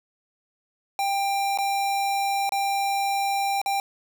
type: tone with dropouts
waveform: square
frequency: 792 Hz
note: G5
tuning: 18 cents sharp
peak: -23 dBFS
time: 0.99-3.8 s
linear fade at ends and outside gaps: 1 ms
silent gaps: 1.575-1.586 / 2.493-2.521 / 3.616-3.66 s
effects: none